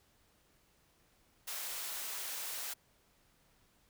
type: high-pass noise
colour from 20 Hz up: white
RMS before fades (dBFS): -41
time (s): 1.47-2.74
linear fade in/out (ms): 10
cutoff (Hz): 550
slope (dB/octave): 12
effects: pink hiss -70 dBFS RMS until 3.89 s